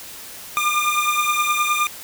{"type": "beating tone pair", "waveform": "25% pulse", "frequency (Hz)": [1200, 1209.6], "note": ["D6", "D#6"], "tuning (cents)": [37, -49], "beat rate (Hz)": 9.6, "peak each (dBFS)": [-16, -18], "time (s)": [0.57, 1.87], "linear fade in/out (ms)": 0, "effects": ["white hiss -37 dBFS RMS until 2.03 s"]}